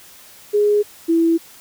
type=tone pair in turn; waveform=sine; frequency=415.3 / 331.2 Hz; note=G#4 / E4; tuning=0 / +8 cents; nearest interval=major third; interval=392 cents; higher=first; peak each=-12 dBFS; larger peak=neither; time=0.53-0.83 / 1.08-1.38 s; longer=neither; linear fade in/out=20 ms; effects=white hiss -44 dBFS RMS until 1.6 s